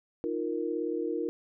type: chord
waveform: sine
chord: Eb suspended second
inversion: none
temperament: equal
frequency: 311.1 / 349.2 / 466.2 Hz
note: Eb4 / F4 / Bb4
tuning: 0 / 0 / 0 cents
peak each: -34 / -33 / -33 dBFS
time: 0.24-1.29 s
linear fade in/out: 0 ms
effects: none